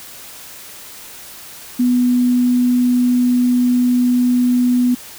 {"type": "tone", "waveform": "sine", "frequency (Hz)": 246.9, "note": "B3", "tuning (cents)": 0, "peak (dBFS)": -11, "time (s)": [1.79, 4.95], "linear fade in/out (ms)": 10, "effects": ["white hiss -36 dBFS RMS until 5.18 s"]}